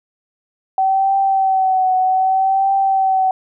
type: tone with vibrato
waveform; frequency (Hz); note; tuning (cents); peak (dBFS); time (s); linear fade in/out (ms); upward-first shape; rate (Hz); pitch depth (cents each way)
sine; 763; G5; -47; -12; 0.78-3.31; 2; triangle; 0.64; 45
effects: none